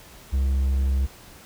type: tone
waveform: triangle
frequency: 67 Hz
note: C2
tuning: 42 cents sharp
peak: -17 dBFS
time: 0.32-1.07 s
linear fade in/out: 20 ms
effects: pink hiss -47 dBFS RMS until 1.45 s